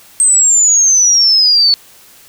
sine exponential sweep, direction down, 8372 to 4421 Hz, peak -6 dBFS, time 0.2-1.74 s, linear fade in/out 0 ms, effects white hiss -42 dBFS RMS until 2.28 s

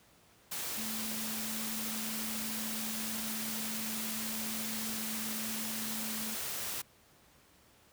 sine tone in noise, 220 Hz, A3, in tune, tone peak -41 dBFS, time 0.77-6.35 s, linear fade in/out 10 ms, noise white, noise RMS -38 dBFS, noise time 0.51-6.82 s, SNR -6 dB, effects pink hiss -63 dBFS RMS until 7.92 s + high-pass 60 Hz 12 dB/octave

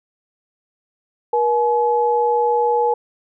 sine tone pair together, 477.6 / 851 Hz, A#4 / G#5, +42 / +42 cents, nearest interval minor seventh, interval 1000 cents, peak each -17 dBFS, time 1.33-2.94 s, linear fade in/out 5 ms, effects none

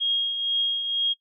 sine tone with tremolo, 3262 Hz, G#7, 32 cents flat, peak -20 dBFS, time 0-1.14 s, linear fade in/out 20 ms, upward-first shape triangle, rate 2.1 Hz, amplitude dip 55%, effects noise-tail reverb RT60 0.1 s tail -21 dB re dry

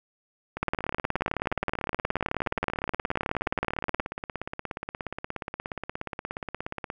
two click trains, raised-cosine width 0.5 ms, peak -17 / -10 dBFS, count 108 / 65, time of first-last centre 0.57-6.901 / 0.63-3.998 s, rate 16.9 / 19 Hz, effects none

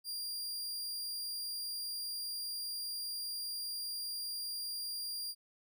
sawtooth tone, 4785 Hz, D8, 32 cents sharp, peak -35 dBFS, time 0.04-5.35 s, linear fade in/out 50 ms, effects none

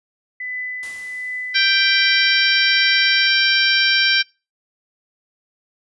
sine tone with tremolo, 2002 Hz, B6, 23 cents sharp, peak -23 dBFS, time 0.4-3.27 s, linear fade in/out 5 ms, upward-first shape triangle, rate 1.3 Hz, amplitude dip 55%
white noise with exponential decay, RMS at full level -37 dBFS, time 0.83-2.08 s, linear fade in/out 0 ms, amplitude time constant 270 ms
harmonic tone, 784 Hz, G5, in tune, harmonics 2 / 3 / 4 / 5 / 6 / 7, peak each -18 / -20 / -21 / -22 / -23 / -23 dBFS, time 1.54-4.23 s, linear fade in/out 20 ms
effects noise-tail reverb RT60 0.3 s tail -26 dB re dry + resampled to 24000 Hz

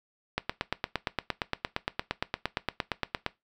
click train, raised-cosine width 0.3 ms, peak -11 dBFS, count 26, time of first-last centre 0.38-3.264 s, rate 8.67 Hz, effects noise-tail reverb RT60 0.2 s tail -19 dB re dry

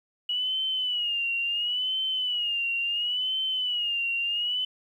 sine tone with vibrato, 2913 Hz, F#7, 28 cents flat, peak -25 dBFS, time 0.29-4.65 s, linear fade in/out 5 ms, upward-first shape sine, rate 0.72 Hz, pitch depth 96 cents each way, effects 10-bit

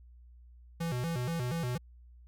square tone with vibrato, 143.8 Hz, D3, 36 cents flat, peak -32 dBFS, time 0.8-1.78 s, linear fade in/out 10 ms, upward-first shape square, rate 4.2 Hz, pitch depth 260 cents each way, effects added 60 Hz sine -52 dBFS peak until 2.27 s

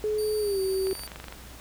sine tone with pitch glide, 426.2 to 381.9 Hz, G#4 to G4, +45 to -45 cents, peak -24 dBFS, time 0.04-0.93 s, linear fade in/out 0 ms, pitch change -190 cents, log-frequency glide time 0.39-0.6 s
20% pulse tone, 4613 Hz, D8, 32 cents flat, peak -32 dBFS, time 0.18-1.07 s, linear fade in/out 5 ms
click train, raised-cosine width 0.3 ms, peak -23 dBFS, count 12, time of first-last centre 0.87-1.325 s, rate 24.2 Hz
effects added 60 Hz sine -47 dBFS peak until 1.6 s + pink hiss -47 dBFS RMS until 1.6 s

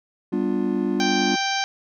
triangle chord, G dominant seventh, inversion none, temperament just, 196 / 245 / 294 / 352.8 Hz, G3 / B3 / D4 / F4, 0 / -14 / +2 / +18 cents, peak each -24 dBFS, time 0.32-1.36 s, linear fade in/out 10 ms
harmonic tone, 784 Hz, G5, in tune, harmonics 1 / 2 / 3 / 4 / 5 / 6 / 7 / 8, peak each -25 / -28 / -30 / -31 / -32 / -33 / -33 / -34 dBFS, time 1-1.64 s, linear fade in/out 0 ms
effects none

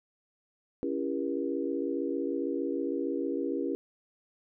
sine chord, C# diminished seventh, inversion none, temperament just, 277.2 / 332.6 / 399.1 / 479 Hz, C#4 / E4 / G4 / Bb4, 0 / +16 / +31 / +47 cents, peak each -33 / -34 / -35 / -36 dBFS, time 0.83-3.75 s, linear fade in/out 0 ms, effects none

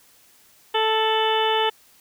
harmonic tone with a mistuned harmonic, 440 Hz, A4, in tune, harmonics 1 / 2 / 3 / 4 / 5 / 6 / 7 / 8, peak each -23 / -22 / -30 / -30 / -35 / -34 / -26 / -30 dBFS, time 0.74-1.7 s, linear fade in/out 10 ms, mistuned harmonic 7, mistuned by -46 cents, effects white hiss -55 dBFS RMS until 2 s

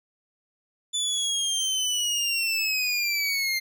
25% pulse linear sweep, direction down, 3500 to 2093 Hz, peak -20 dBFS, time 0.93-3.6 s, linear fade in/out 20 ms, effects none

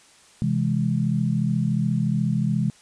sine chord, C augmented, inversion none, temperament equal, 130.81 / 164.81 / 207.7 Hz, C3 / E3 / G#3, 0 / 0 / 0 cents, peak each -24 dBFS, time 0.42-2.7 s, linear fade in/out 0 ms, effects white hiss -53 dBFS RMS until 2.81 s + resampled to 22050 Hz

